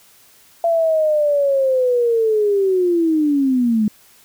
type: linear sweep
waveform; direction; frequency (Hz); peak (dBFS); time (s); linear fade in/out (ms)
sine; down; 679 to 207.7; -13; 0.64-3.88; 2
effects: white hiss -50 dBFS RMS until 4.24 s